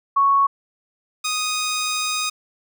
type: tone pair in turn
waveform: sine / 10% pulse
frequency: 1108.7 / 1244.5 Hz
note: C#6 / D#6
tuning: 0 / 0 cents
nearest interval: major second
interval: 200 cents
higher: second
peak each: -13 dBFS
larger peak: neither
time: 0.16-0.47 / 1.24-2.3 s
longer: second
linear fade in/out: 10 ms
effects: none